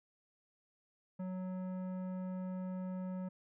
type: tone with tanh clipping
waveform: triangle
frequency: 185 Hz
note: F#3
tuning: in tune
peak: -40 dBFS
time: 1.19-3.29 s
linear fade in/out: 10 ms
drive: 17 dB
effects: none